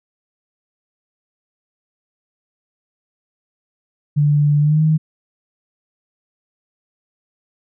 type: tone with pitch glide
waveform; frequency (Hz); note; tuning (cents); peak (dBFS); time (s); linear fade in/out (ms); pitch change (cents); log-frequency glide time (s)
sine; 146.83 to 156.46; D3 to D#3; 0 to +10; -11; 4.16-4.98; 20; +110; 4.6-4.82
effects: none